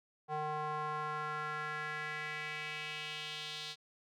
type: tone with band-pass filter sweep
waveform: square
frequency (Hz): 152.3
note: D#3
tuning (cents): -37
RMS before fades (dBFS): -40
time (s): 0.28-3.76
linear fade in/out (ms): 50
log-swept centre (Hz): 820 to 3900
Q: 2.8
effects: none